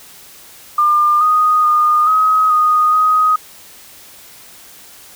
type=tone with pitch steps; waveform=sine; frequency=1200 / 1241 / 1221 / 1267 / 1238 / 1254 Hz; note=D6 / D#6 / D#6 / D#6 / D#6 / D#6; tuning=+37 / -5 / -33 / +31 / -9 / +13 cents; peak=-9 dBFS; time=0.78-3.36 s; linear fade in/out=5 ms; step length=430 ms; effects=white hiss -40 dBFS RMS until 5.15 s